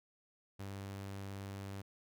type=tone; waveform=sawtooth; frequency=98.4 Hz; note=G2; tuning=7 cents sharp; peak=-39 dBFS; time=0.59-1.82 s; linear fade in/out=10 ms; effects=none